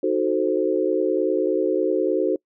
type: chord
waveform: sine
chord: D# diminished seventh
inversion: none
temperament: equal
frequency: 311.1 / 370 / 440 / 523.3 Hz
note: D#4 / F#4 / A4 / C5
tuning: 0 / 0 / 0 / 0 cents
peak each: -25 / -22 / -24 / -25 dBFS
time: 0.03-2.36 s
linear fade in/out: 5 ms
effects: noise-tail reverb RT60 0.1 s tail -25 dB re dry